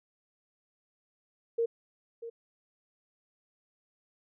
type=tone with echo; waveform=sine; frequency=462.9 Hz; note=A#4; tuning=12 cents flat; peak=-25 dBFS; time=1.58-1.66 s; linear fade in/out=10 ms; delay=640 ms; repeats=1; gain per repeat=-13 dB; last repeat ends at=2.3 s; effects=none

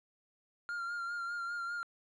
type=tone with vibrato; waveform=triangle; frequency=1396.9 Hz; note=F6; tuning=in tune; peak=-34 dBFS; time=0.69-1.83 s; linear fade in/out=0 ms; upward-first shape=sine; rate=5 Hz; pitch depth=29 cents each way; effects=resampled to 22050 Hz

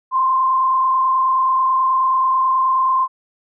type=tone with frequency modulation; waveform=sine; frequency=1046.5 Hz; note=C6; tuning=in tune; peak=-13 dBFS; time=0.11-3.08 s; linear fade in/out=50 ms; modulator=29.3 Hz; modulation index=0.68; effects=none

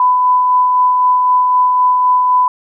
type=tone with tremolo; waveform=sine; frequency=1000 Hz; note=B5; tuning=21 cents sharp; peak=-7 dBFS; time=0-2.48 s; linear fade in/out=2 ms; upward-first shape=sine; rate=3.9 Hz; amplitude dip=25%; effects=none

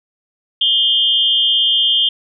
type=tone with amplitude modulation; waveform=sine; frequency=3179 Hz; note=G7; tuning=24 cents sharp; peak=-7 dBFS; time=0.61-2.09 s; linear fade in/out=5 ms; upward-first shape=sine; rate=283 Hz; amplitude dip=90%; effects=none

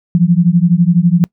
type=beating tone pair; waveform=sine; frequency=167.7 / 179.7 Hz; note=E3 / F3; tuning=+30 / +50 cents; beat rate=12 Hz; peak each=-10 dBFS; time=0.15-1.24 s; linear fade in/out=0 ms; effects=noise-tail reverb RT60 0.1 s tail -26 dB re dry

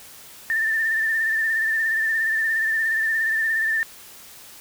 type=tone with vibrato; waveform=sine; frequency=1788 Hz; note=A6; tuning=27 cents sharp; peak=-19 dBFS; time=0.5-3.83 s; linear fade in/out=0 ms; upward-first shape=sine; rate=17 Hz; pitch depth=39 cents each way; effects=white hiss -44 dBFS RMS until 4.6 s

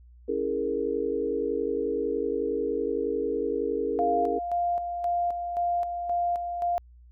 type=chord; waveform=sine; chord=A# half-diminished seventh; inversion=first; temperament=equal; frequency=277.2 / 329.6 / 415.3 / 466.2 Hz; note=C#4 / E4 / G#4 / A#4; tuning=0 / 0 / 0 / 0 cents; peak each=-34 / -34 / -29 / -29 dBFS; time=0.28-4.39 s; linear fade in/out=10 ms
type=tone with tremolo; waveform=sine; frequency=698.5 Hz; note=F5; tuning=in tune; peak=-23 dBFS; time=3.99-6.78 s; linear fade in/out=0 ms; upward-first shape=square; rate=1.9 Hz; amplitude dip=50%
effects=added 60 Hz sine -49 dBFS peak until 7.11 s

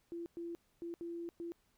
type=tone bursts at uneven times; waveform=sine; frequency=340 Hz; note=F4; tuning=46 cents flat; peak=-40 dBFS; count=5; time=0.12-0.26 / 0.37-0.55 / 0.82-0.94 / 1.01-1.29 / 1.4-1.52 s; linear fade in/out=0 ms; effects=pink hiss -75 dBFS RMS until 1.77 s

